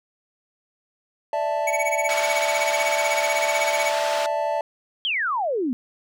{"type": "chord", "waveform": "triangle", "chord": "D suspended second", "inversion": "none", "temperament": "equal", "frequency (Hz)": [587.3, 659.3, 880], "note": ["D5", "E5", "A5"], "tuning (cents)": [0, 0, 0], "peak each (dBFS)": -24, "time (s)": [1.33, 4.61], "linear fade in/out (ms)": 2}
{"type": "tone with tremolo", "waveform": "square", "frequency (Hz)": 2247, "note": "C#7", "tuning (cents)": 23, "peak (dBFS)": -22, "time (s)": [1.67, 3.91], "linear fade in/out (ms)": 2, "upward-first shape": "sine", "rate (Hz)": 16, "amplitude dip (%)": 95}
{"type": "band-pass noise", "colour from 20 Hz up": "pink", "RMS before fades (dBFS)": -30, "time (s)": [2.09, 4.26], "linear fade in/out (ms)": 0, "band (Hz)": [970, 5500], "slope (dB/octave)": 12}
{"type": "exponential sweep", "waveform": "sine", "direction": "down", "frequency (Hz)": [3322, 233.1], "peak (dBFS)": -21, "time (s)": [5.05, 5.73], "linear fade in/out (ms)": 0}
{"effects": []}